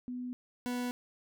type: tone pair in turn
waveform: sine / 40% pulse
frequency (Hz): 248.5 / 246.2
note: B3 / B3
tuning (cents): +11 / -5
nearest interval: unison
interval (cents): 16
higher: first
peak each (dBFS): -36 / -32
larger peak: second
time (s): 0.08-0.33 / 0.66-0.91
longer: neither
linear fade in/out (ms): 0
effects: none